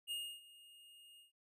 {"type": "tone with ADSR envelope", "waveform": "square", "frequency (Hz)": 2844, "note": "F7", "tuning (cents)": 31, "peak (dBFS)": -39, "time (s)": [0.07, 1.32], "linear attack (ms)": 42, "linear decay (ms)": 290, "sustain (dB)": -20, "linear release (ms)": 130, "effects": ["resampled to 32000 Hz"]}